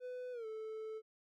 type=tone with pitch glide; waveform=triangle; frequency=500 to 437.8 Hz; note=B4 to A4; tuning=+21 to -9 cents; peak=-40 dBFS; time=0-1.02 s; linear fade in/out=50 ms; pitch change=-230 cents; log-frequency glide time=0.32-0.46 s; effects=none